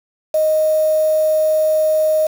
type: tone with quantisation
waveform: sine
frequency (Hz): 622.3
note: D#5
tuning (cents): 0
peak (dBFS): -12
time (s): 0.34-2.27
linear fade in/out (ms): 5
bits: 5
effects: none